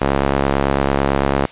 sawtooth tone with band-pass filter, 69 Hz, C#2, 7 cents flat, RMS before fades -17 dBFS, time 0.01-1.46 s, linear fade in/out 5 ms, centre 710 Hz, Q 0.6, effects white hiss -39 dBFS RMS until 1.51 s + resampled to 8000 Hz

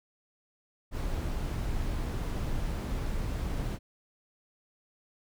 brown noise, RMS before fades -32 dBFS, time 0.91-3.79 s, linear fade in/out 50 ms, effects none

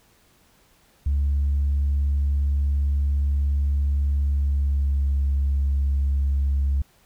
sine tone with pitch glide, 70.7 to 69.25 Hz, C#2 to C#2, +35 to -1 cents, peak -17 dBFS, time 1.06-6.82 s, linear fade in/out 5 ms, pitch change -36 cents, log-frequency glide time 4.24-5.14 s, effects tanh soft clip ceiling -16 dBFS + pink hiss -59 dBFS RMS until 7.05 s

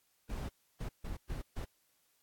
brown noise bursts at uneven times, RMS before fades -39 dBFS, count 5, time 0.29-0.49 / 0.8-0.89 / 1.04-1.17 / 1.29-1.42 / 1.56-1.65 s, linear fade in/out 10 ms, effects white hiss -74 dBFS RMS until 2.22 s + AAC 64 kbps

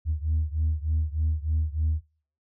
sine beating tone pair, 76.8 / 80.1 Hz, D#2 / E2, -22 / -49 cents, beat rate 3.3 Hz, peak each -24 / -26 dBFS, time 0.05-2.02 s, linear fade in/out 50 ms, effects noise-tail reverb RT60 0.5 s tail -26 dB re dry + tanh soft clip ceiling -18 dBFS

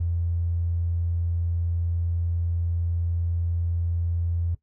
triangle tone, 85.2 Hz, F2, 42 cents flat, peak -19 dBFS, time 0-4.55 s, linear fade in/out 10 ms, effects noise-tail reverb RT60 0.1 s tail -18 dB re dry + tanh soft clip ceiling -20 dBFS

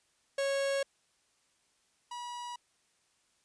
45% pulse tone pair in turn, 551 / 968.3 Hz, C#5 / B5, -11 / -34 cents, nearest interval minor seventh, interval 977 cents, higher second, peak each -29 / -39 dBFS, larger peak first, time 0.38-0.83 / 2.11-2.56 s, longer neither, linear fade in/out 5 ms, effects white hiss -72 dBFS RMS until 3.44 s + resampled to 22050 Hz

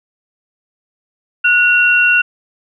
sine tone pair together, 1458.7 / 2741 Hz, F#6 / F7, -25 / -33 cents, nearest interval major seventh, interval 1092 cents, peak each -11 dBFS, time 1.44-2.22 s, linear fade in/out 10 ms, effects none

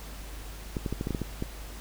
clicks, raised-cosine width 3 ms, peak -17 dBFS, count 9, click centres 0.768 / 0.862 / 0.926 / 1.011 / 1.071 / 1.107 / 1.148 / 1.217 / 1.424 s, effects added 50 Hz sine -40 dBFS peak until 1.8 s + pink hiss -46 dBFS RMS until 1.8 s

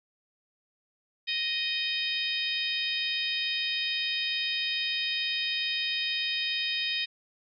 harmonic tone, 622.3 Hz, D#5, in tune, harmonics 3 / 4 / 5 / 6 / 7 / 8, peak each -37 / -33 / -34 / -32 / -43 / -37 dBFS, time 1.27-7.06 s, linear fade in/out 20 ms, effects none

